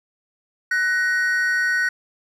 triangle tone pair together, 1493 / 1881 Hz, F#6 / A#6, +15 / +15 cents, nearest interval major third, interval 400 cents, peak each -18 / -20 dBFS, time 0.71-1.89 s, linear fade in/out 5 ms, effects none

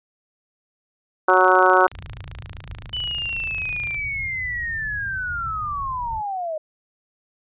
harmonic tone, 185 Hz, F#3, in tune, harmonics 2 / 3 / 4 / 5 / 6 / 7 / 8, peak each -20 / -20 / -20 / -20 / -20 / -20 / -20 dBFS, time 1.28-1.87 s, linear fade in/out 5 ms
click train, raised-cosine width 0.2 ms, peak -20 dBFS, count 74, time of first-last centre 1.3-3.945 s, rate 27.6 Hz
white low-pass noise, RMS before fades -37 dBFS, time 1.92-6.22 s, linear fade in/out 10 ms, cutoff 120 Hz, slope 24 dB/octave
sine linear sweep, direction down, 2999 to 607 Hz, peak -24 dBFS, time 2.93-6.58 s, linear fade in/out 5 ms
effects resampled to 8000 Hz

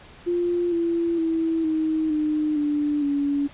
sine tone with pitch steps, 349.2 / 337.5 / 326.2 / 315.3 / 304.7 / 294.5 / 284.6 Hz, F4 / E4 / E4 / D#4 / D#4 / D4 / C#4, 0 / +41 / -18 / +23 / -36 / +5 / +46 cents, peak -20 dBFS, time 0.26-3.48 s, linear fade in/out 20 ms, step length 460 ms, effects pink hiss -47 dBFS RMS until 3.53 s + resampled to 8000 Hz

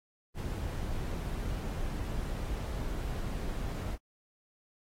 brown noise, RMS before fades -35 dBFS, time 0.34-3.98 s, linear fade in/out 50 ms, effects AAC 48 kbps

